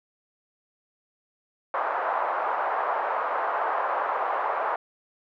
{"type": "band-pass noise", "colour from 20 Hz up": "white", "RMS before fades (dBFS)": -27, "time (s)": [1.74, 4.76], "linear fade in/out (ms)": 2, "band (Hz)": [580, 1200], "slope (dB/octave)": 24, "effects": []}